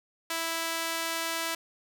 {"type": "tone with high-pass filter", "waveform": "sawtooth", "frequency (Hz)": 329.6, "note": "E4", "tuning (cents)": 0, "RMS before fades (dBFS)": -32, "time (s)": [0.3, 1.55], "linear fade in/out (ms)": 5, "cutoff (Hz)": 990, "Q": 0.52, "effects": []}